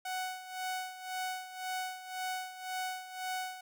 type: tone with tremolo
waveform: sawtooth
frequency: 743 Hz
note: F#5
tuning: 7 cents sharp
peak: -30 dBFS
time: 0.05-3.61 s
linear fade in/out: 5 ms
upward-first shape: sine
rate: 1.9 Hz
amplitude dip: 75%
effects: none